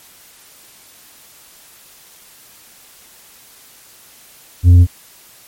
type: tone with tanh clipping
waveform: sine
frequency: 88.2 Hz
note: F2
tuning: 18 cents sharp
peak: -4 dBFS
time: 4.63-4.87 s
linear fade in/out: 50 ms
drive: 4 dB
effects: white hiss -44 dBFS RMS until 5.47 s + MP3 64 kbps